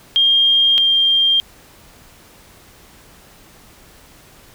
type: tone pair in turn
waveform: sine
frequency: 3214 / 3194 Hz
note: G7 / G7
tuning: +43 / +32 cents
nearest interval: unison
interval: 11 cents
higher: first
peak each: -10 / -11 dBFS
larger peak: first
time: 0.16-0.78 / 0.78-1.4 s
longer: neither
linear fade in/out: 0 ms
effects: pink hiss -46 dBFS RMS until 4.54 s